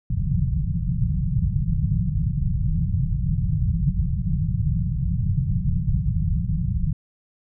white low-pass noise, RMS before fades -22 dBFS, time 0.1-6.93 s, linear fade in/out 5 ms, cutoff 180 Hz, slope 96 dB/octave, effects none

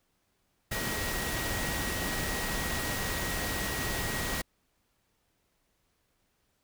sine tone in noise, 1900 Hz, A#6, 33 cents sharp, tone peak -38 dBFS, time 0.71-4.42 s, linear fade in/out 10 ms, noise pink, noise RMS -33 dBFS, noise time 0.71-4.42 s, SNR -8 dB, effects pink hiss -74 dBFS RMS until 6.63 s

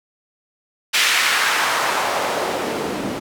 white noise with band-pass filter sweep, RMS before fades -20 dBFS, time 0.93-3.2 s, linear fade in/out 20 ms, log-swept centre 2500 to 250 Hz, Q 1.3, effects none

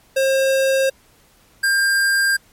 square tone pair in turn, 535 / 1598.1 Hz, C5 / G6, +38 / +33 cents, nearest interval octave + perfect fifth, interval 1895 cents, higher second, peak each -15 dBFS, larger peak neither, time 0.16-0.9 / 1.63-2.37 s, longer neither, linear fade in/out 10 ms, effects pink hiss -54 dBFS RMS until 2.52 s + MP3 64 kbps

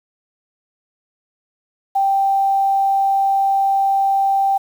sine tone, 784 Hz, G5, in tune, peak -13 dBFS, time 1.95-4.58 s, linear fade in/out 10 ms, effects 7-bit

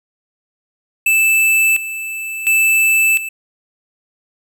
square tone with tremolo, 2637 Hz, E7, in tune, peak -11 dBFS, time 1.06-3.29 s, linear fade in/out 5 ms, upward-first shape square, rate 0.71 Hz, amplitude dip 75%, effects none

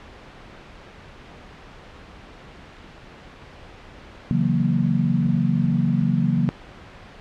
sine chord, F# dominant seventh, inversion second, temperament equal, 138.59 / 164.81 / 185 / 233.1 Hz, C#3 / E3 / F#3 / A#3, 0 / 0 / 0 / 0 cents, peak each -23 dBFS, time 4.31-6.49 s, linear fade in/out 0 ms, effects pink hiss -43 dBFS RMS until 7.2 s + low-pass 3000 Hz 12 dB/octave

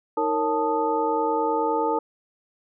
sine tone cluster, 315 / 460.2 / 550 / 879 / 1239 Hz, D#4 / A#4 / C#5 / A5 / D#6, +21 / -22 / -14 / -2 / -8 cents, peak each -29 / -25 / -32 / -24 / -31 dBFS, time 0.17-1.99 s, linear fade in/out 5 ms, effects none

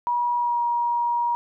sine tone with pitch glide, 963 to 951.4 Hz, B5 to A#5, -44 to +35 cents, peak -20 dBFS, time 0.07-1.35 s, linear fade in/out 0 ms, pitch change -21 cents, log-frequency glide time 0.37-0.6 s, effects none

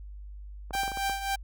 clicks, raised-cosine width 1 ms, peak -25 dBFS, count 7, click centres 0.708 / 0.751 / 0.834 / 0.879 / 0.918 / 0.973 / 1.097 s
sawtooth tone with tremolo, 786 Hz, G5, 4 cents sharp, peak -22 dBFS, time 0.73-1.36 s, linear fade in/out 10 ms, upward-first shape triangle, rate 3.7 Hz, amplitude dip 70%
effects added 50 Hz sine -40 dBFS peak until 1.43 s

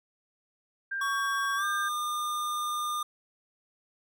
sine tone, 1590 Hz, G6, 24 cents sharp, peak -30 dBFS, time 0.91-1.89 s, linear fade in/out 10 ms
square tone with pitch glide, 1121 to 1208.4 Hz, C#6 to D6, +19 to +49 cents, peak -30 dBFS, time 1.01-3.03 s, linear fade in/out 5 ms, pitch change +130 cents, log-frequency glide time 1.56-1.65 s
effects none

